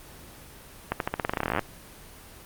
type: accelerating click train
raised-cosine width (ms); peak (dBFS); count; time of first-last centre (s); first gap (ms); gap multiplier
0.5; -10; 21; 0.92-1.593; 82; 0.89
effects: pink hiss -47 dBFS RMS until 2.45 s + Opus 24 kbps